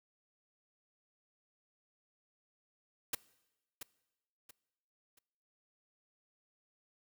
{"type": "noise with echo", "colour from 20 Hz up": "white", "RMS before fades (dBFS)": -34, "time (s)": [3.13, 3.15], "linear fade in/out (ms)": 5, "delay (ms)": 680, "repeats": 3, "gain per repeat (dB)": -10, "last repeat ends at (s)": 5.19, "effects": ["noise-tail reverb RT60 1.0 s tail -21 dB re dry"]}